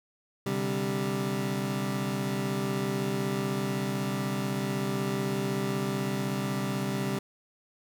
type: chord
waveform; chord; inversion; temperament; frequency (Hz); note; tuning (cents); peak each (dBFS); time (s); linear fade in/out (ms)
25% pulse; C suspended second; none; equal; 130.81 / 146.83 / 196; C3 / D3 / G3; 0 / 0 / 0; -29 / -33 / -27; 0.46-7.19; 5
effects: none